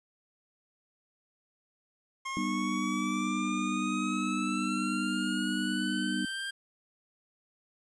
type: exponential sweep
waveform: 25% pulse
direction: up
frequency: 1069 to 1598 Hz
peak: -30 dBFS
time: 2.25-6.51 s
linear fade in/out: 10 ms
type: chord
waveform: sine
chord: G augmented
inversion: none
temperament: just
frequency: 196 / 245 / 306.2 Hz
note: G3 / B3 / D#4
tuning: 0 / -14 / -28 cents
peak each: -34 dBFS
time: 2.37-6.25 s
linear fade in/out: 0 ms
effects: resampled to 22050 Hz + 10-bit